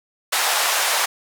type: band-pass noise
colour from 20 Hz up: pink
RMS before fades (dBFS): -20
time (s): 0.32-1.06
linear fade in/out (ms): 10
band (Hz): 650 to 14000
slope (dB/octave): 24
effects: none